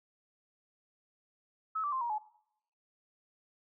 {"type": "tone with pitch steps", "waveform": "sine", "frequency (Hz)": [1293, 1165.3, 1050.2, 946.5, 853.1], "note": ["E6", "D6", "C6", "A#5", "G#5"], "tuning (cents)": [-34, -14, 6, 26, 46], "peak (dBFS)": -31, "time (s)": [1.75, 2.185], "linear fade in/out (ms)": 10, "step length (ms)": 87, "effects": ["noise-tail reverb RT60 0.7 s tail -20 dB re dry"]}